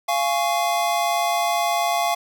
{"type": "chord", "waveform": "square", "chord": "Db major", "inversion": "first", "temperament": "just", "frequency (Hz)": [693, 831.5, 1108.7], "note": ["F5", "Ab5", "Db6"], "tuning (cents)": [-14, 2, 0], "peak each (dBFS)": [-22, -26, -27], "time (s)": [0.08, 2.15], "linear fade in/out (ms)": 10, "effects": []}